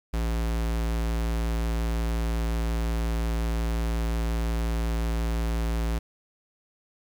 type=tone; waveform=square; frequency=56.6 Hz; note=A1; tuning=50 cents sharp; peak=-25 dBFS; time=0.13-5.99 s; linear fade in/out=10 ms; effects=10-bit